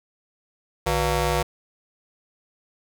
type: ring-modulated tone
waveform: 15% pulse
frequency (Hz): 213.5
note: G#3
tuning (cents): +48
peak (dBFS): -11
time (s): 0.86-1.43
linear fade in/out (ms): 10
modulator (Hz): 275
effects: none